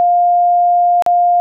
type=tone with dropouts; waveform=sine; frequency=704 Hz; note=F5; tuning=14 cents sharp; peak=-8 dBFS; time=0-1.4 s; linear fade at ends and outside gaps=0 ms; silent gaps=1.023-1.063 s; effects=none